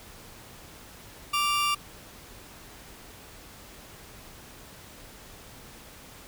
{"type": "tone pair together", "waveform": "40% pulse", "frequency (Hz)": [1173.7, 2794], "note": ["D6", "F7"], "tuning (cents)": [-1, 0], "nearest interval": "octave + minor third", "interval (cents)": 1501, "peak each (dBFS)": [-24, -28], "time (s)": [1.33, 1.75], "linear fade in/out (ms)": 10, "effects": ["pink hiss -48 dBFS RMS until 6.27 s"]}